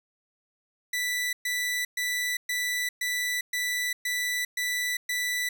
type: tone bursts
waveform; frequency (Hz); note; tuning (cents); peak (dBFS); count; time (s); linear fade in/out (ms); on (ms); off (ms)
sawtooth; 1975.5; B6; 0; -23; 9; 0.93-5.49; 5; 400; 120
effects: none